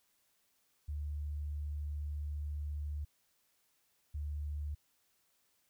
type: tone pair in turn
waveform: sine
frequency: 73.8 / 73.8 Hz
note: D2 / D2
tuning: +9 / +9 cents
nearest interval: unison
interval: 0 cents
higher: neither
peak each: -36 / -36 dBFS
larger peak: neither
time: 0.88-3.05 / 4.14-4.75 s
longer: first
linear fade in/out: 10 ms
effects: white hiss -75 dBFS RMS until 5.69 s